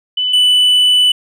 sine / triangle tone pair in turn, 2996 / 2984 Hz, F#7 / F#7, +21 / +14 cents, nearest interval unison, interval 7 cents, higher first, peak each -13 / -6 dBFS, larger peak second, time 0.17-0.33 / 0.33-1.12 s, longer second, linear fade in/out 5 ms, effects none

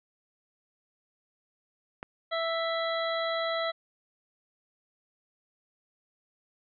click, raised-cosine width 0.5 ms, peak -22 dBFS, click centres 2.029 s
harmonic tone, 660 Hz, E5, 2 cents sharp, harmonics 1 / 2 / 3 / 5 / 6, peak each -30 / -34 / -36 / -40 / -38 dBFS, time 2.31-3.72 s, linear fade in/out 20 ms
effects none

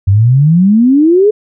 sine exponential sweep, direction up, 93.3 to 435.4 Hz, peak -4 dBFS, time 0.07-1.31 s, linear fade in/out 10 ms, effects none

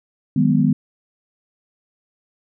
sine chord, G# minor seventh, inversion second, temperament just, 155.74 / 186.89 / 207.7 / 249.2 Hz, D#3 / F#3 / G#3 / B3, +2 / +18 / 0 / +16 cents, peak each -18 / -22 / -19 / -17 dBFS, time 0.36-0.73 s, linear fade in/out 5 ms, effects none

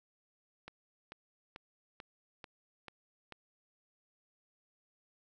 click train, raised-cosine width 0.3 ms, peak -30 dBFS, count 7, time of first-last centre 0.68-3.323 s, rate 2.27 Hz, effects none

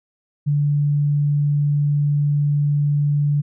sine tone, 145.6 Hz, D3, 15 cents flat, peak -15 dBFS, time 0.46-3.42 s, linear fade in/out 20 ms, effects none

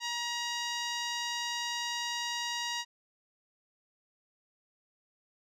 10% pulse tone with low-pass filter, 950 Hz, A#5, 33 cents sharp, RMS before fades -35 dBFS, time 0-2.85 s, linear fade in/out 50 ms, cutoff 7200 Hz, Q 1, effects none

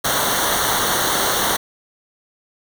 pink noise with comb filter, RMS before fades -19 dBFS, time 0.04-1.57 s, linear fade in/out 10 ms, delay 0.4 ms, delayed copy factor -0.85, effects none

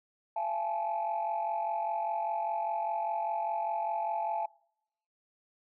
sine tone cluster, 680 / 821 / 866 Hz, F5 / G#5 / A5, -46 / -20 / -28 cents, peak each -34 / -37 / -31 dBFS, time 0.36-4.46 s, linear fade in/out 5 ms, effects noise-tail reverb RT60 0.8 s tail -26 dB re dry + tanh soft clip ceiling -24 dBFS

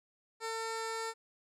15% pulse tone with low-pass filter, 450.2 Hz, A4, 40 cents sharp, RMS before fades -38 dBFS, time 0.4-1.14 s, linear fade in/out 50 ms, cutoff 8700 Hz, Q 1.4, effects none

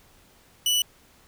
sawtooth tone, 2960 Hz, F#7, in tune, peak -17 dBFS, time 0.66-0.82 s, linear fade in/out 2 ms, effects pink hiss -57 dBFS RMS until 1.27 s

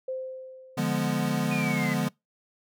sine tone with exponential decay, 520 Hz, C5, 11 cents flat, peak -28 dBFS, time 0.08-1.33 s, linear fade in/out 5 ms, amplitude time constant 270 ms
square chord, D diminished seventh, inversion none, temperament equal, 146.83 / 174.61 / 207.7 / 246.9 Hz, D3 / F3 / Ab3 / Cb4, 0 / 0 / 0 / 0 cents, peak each -31 dBFS, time 0.77-2.09 s, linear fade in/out 10 ms
sine exponential sweep, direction down, 2489 to 1992 Hz, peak -31 dBFS, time 1.51-1.94 s, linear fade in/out 5 ms
effects noise-tail reverb RT60 0.2 s tail -25 dB re dry

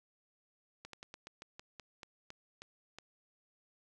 slowing click train, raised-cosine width 0.2 ms, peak -30 dBFS, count 12, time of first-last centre 0.85-2.986 s, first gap 83 ms, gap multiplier 1.16, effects none

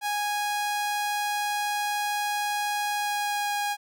sawtooth tone with pitch glide, 827 to 821.3 Hz, G#5 to G#5, -8 to -20 cents, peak -22 dBFS, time 0.01-3.77 s, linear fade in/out 50 ms, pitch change -12 cents, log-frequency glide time 2.91-3.54 s, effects none

